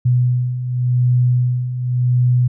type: beating tone pair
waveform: sine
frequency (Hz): 123.47 / 124.36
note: B2 / B2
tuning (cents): 0 / +12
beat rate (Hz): 0.89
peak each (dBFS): -20 / -14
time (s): 0.05-2.48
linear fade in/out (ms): 10
effects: none